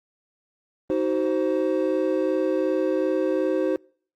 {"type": "chord", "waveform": "triangle", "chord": "C diminished", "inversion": "first", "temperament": "just", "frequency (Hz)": [314, 376.7, 523.3], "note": ["Eb4", "Gb4", "C5"], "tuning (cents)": [16, 31, 0], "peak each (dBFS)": -23, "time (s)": [0.9, 3.76], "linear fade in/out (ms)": 0, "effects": ["noise-tail reverb RT60 0.5 s tail -26 dB re dry", "Opus 24 kbps"]}